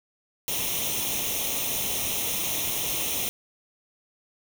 white noise with comb filter, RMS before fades -28 dBFS, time 0.48-3.29 s, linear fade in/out 0 ms, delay 0.32 ms, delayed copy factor +0.75, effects none

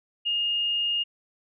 sine tone, 2840 Hz, F7, 28 cents sharp, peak -23 dBFS, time 0.25-1.04 s, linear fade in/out 20 ms, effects none

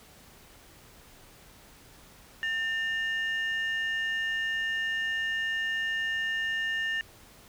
sine tone pair together, 1800 / 2837 Hz, A6 / F7, +39 / +27 cents, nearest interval minor sixth, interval 788 cents, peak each -27 / -34 dBFS, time 2.43-7.01 s, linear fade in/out 0 ms, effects tanh soft clip ceiling -23 dBFS + pink hiss -54 dBFS RMS until 7.48 s

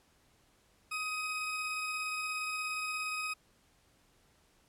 40% pulse tone pair together, 1254 / 2525 Hz, D#6 / D#7, +13 / +25 cents, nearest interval octave, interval 1212 cents, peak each -38 / -35 dBFS, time 0.91-3.34 s, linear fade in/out 10 ms, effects pink hiss -68 dBFS RMS until 4.68 s + low-pass 12000 Hz 12 dB/octave

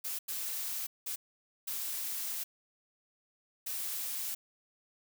blue noise bursts at uneven times, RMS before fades -37 dBFS, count 5, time 0.04-0.19 / 0.28-0.87 / 1.06-1.16 / 1.67-2.44 / 3.66-4.35 s, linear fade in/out 10 ms, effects none

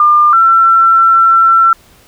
sine tone pair in turn, 1200 / 1347 Hz, D6 / E6, +37 / +37 cents, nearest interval major second, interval 200 cents, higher second, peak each -4 dBFS, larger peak neither, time 0-0.33 / 0.33-1.73 s, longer second, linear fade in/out 2 ms, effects pink hiss -45 dBFS RMS until 2.07 s

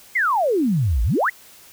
sine exponential two-way sweep, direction down then up, 2192 to 51 to 2192 Hz, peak -16 dBFS, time 0.15-1.3 s, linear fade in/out 10 ms, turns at 1.03 s, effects white hiss -47 dBFS RMS until 1.72 s

